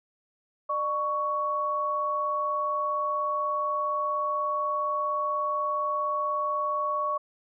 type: tone pair together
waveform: sine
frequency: 600 / 1115.8 Hz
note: D5 / C#6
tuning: +37 / +11 cents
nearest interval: major seventh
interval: 1074 cents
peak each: -32 / -26 dBFS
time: 0.69-7.18 s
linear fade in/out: 10 ms
effects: none